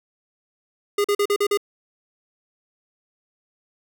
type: tone bursts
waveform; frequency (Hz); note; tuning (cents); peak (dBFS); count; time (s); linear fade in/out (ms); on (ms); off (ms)
square; 408.4; G#4; -29; -18; 6; 0.98-1.574; 5; 64; 42
effects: none